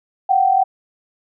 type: tone pair together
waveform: sine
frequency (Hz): 729 / 771.1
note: F#5 / G5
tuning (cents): -26 / -29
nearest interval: minor second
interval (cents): 97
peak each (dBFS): -17 / -13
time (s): 0.29-0.64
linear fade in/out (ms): 10
effects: none